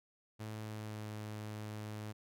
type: tone with pitch glide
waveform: sawtooth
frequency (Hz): 108.5 to 106.64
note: A2 to G#2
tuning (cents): -24 to +46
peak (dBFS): -38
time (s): 0.39-2.13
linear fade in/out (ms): 20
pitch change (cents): -30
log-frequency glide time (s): 0.53-1.08
effects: none